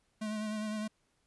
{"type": "tone with vibrato", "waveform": "square", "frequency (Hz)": 214, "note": "A3", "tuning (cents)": -48, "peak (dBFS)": -35, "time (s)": [0.21, 0.88], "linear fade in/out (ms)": 10, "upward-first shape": "sine", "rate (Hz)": 9.8, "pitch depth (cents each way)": 28, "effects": ["pink hiss -75 dBFS RMS until 1.26 s", "resampled to 24000 Hz"]}